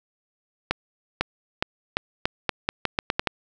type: accelerating click train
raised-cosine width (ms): 0.3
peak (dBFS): -5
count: 12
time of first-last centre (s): 0.71-3.272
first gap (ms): 500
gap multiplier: 0.83
effects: none